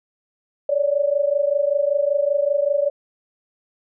sine tone pair together, 562.1 / 587.3 Hz, C#5 / D5, +24 / 0 cents, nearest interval minor second, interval 76 cents, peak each -19 / -20 dBFS, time 0.69-2.9 s, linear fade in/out 5 ms, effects none

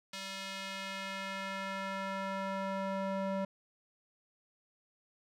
square tone with band-pass filter sweep, 193.8 Hz, G3, 20 cents flat, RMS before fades -38 dBFS, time 0.13-3.45 s, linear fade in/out 5 ms, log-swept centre 4000 to 600 Hz, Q 0.94, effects none

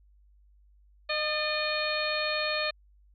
harmonic tone with a mistuned harmonic, 611 Hz, D#5, 32 cents flat, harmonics 1 / 2 / 3 / 4 / 5 / 6 / 7, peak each -32 / -36 / -35 / -33 / -42 / -38 / -34 dBFS, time 1.09-2.71 s, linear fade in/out 10 ms, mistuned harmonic 3, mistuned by -45 cents, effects added 50 Hz sine -57 dBFS peak until 3.14 s

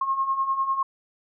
sine beating tone pair, 1070 / 1080 Hz, C6 / C#6, +38 / -45 cents, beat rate 10 Hz, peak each -29 / -23 dBFS, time 0.01-0.83 s, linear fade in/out 5 ms, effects none

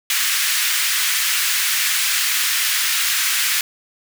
pink high-pass noise, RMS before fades -19 dBFS, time 0.1-3.61 s, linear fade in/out 2 ms, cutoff 1600 Hz, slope 24 dB/octave, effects none

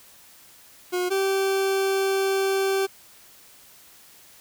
40% pulse tone pair in turn, 360.4 / 388.1 Hz, F#4 / G4, -45 / -17 cents, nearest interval minor second, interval 128 cents, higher second, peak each -22 / -20 dBFS, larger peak second, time 0.92-1.1 / 1.1-2.87 s, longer second, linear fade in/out 20 ms, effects white hiss -51 dBFS RMS until 4.4 s

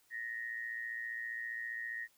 sine tone with amplitude modulation, 1864.7 Hz, A#6, in tune, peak -35 dBFS, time 0.1-2.08 s, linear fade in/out 50 ms, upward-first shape sine, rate 115 Hz, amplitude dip 70%, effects white hiss -70 dBFS RMS until 2.17 s

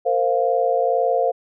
sine chord, Bb suspended second, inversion none, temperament equal with one note detuned, 461.3 / 523.3 / 698.5 Hz, Bb4 / C5 / F5, -18 / 0 / 0 cents, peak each -22 / -20 / -20 dBFS, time 0.05-1.32 s, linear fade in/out 20 ms, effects none

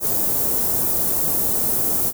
white band-stop noise, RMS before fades -20 dBFS, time 0-2.13 s, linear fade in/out 50 ms, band 620 to 12000 Hz, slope 12 dB/octave, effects none

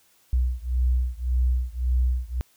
sine beating tone pair, 61.5 / 63.3 Hz, B1 / B1, -7 / +43 cents, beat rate 1.8 Hz, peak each -23 / -24 dBFS, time 0.33-2.41 s, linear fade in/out 0 ms, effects white hiss -61 dBFS RMS until 2.56 s

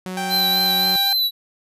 sawtooth tone, 185 Hz, F#3, in tune, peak -23 dBFS, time 0.06-0.96 s, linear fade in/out 0 ms
sawtooth tone with pitch glide, 784 to 789.5 Hz, G5 to G5, 0 to +12 cents, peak -20 dBFS, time 0.17-1.13 s, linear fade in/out 2 ms, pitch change +12 cents, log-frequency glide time 0.45-1 s
square tone with vibrato, 4000 Hz, B7, 21 cents sharp, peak -17 dBFS, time 0.29-1.31 s, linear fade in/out 50 ms, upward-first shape sine, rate 3.8 Hz, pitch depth 32 cents each way
effects resampled to 32000 Hz

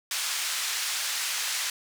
white band-pass noise, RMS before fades -30 dBFS, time 0.11-1.7 s, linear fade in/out 2 ms, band 1300 to 7400 Hz, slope 12 dB/octave, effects none

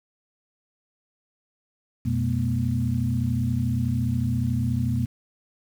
sine tone cluster, 88.2 / 122.3 / 210.2 / 241 Hz, F2 / B2 / G#3 / B3, +18 / -16 / +21 / -42 cents, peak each -28 / -24 / -31 / -28 dBFS, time 2.05-5.06 s, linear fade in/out 10 ms, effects 8-bit

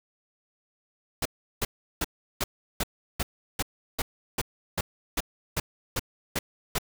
pink noise bursts, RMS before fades -27 dBFS, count 15, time 1.22-6.785 s, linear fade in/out 5 ms, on 35 ms, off 360 ms, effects none

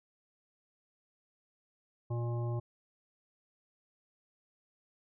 harmonic tone with a mistuned harmonic, 118.4 Hz, A#2, 27 cents sharp, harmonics 1 / 3 / 5 / 7 / 9, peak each -32 / -42 / -46 / -49 / -51 dBFS, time 2.1-2.6 s, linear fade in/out 10 ms, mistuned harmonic 5, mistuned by +21 cents, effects none

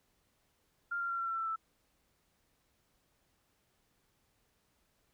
sine tone with pitch steps, 1396.9 / 1384 / 1371.3 / 1358.7 / 1346.2 / 1333.8 / 1321.5 Hz, F6 / F6 / F6 / F6 / E6 / E6 / E6, 0 / -16 / -32 / -48 / +36 / +20 / +4 cents, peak -33 dBFS, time 0.91-1.561 s, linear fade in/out 10 ms, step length 93 ms, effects pink hiss -75 dBFS RMS until 5.13 s

